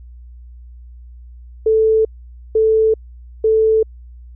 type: tone bursts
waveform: sine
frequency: 440 Hz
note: A4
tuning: in tune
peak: -10 dBFS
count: 3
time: 1.66-3.83 s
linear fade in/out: 5 ms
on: 390 ms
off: 500 ms
effects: added 60 Hz sine -35 dBFS peak until 4.35 s